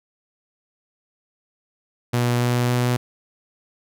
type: tone with pitch steps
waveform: sawtooth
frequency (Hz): 121.2 / 122.11 / 123.03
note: B2 / B2 / B2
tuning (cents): -32 / -19 / -6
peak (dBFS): -14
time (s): 2.13-2.97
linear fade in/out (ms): 10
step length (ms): 280
effects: none